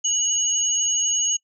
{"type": "tone pair together", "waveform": "sine", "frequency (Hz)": [2938, 6596], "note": ["F#7", "G#8"], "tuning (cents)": [-13, -13], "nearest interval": "octave + major second", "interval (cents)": 1400, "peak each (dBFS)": [-27, -20], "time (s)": [0.04, 1.37], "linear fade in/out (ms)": 10, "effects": ["noise-tail reverb RT60 0.1 s tail -23 dB re dry"]}